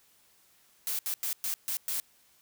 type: noise bursts at uneven times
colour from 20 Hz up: blue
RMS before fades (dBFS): -32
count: 6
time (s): 0.87-0.99 / 1.06-1.14 / 1.23-1.33 / 1.44-1.54 / 1.68-1.77 / 1.88-2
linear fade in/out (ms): 0
effects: white hiss -64 dBFS RMS until 2.41 s